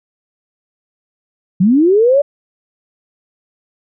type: linear sweep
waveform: sine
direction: up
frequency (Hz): 169.6 to 587.3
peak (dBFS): -7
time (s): 1.6-2.22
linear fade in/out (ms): 10
effects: none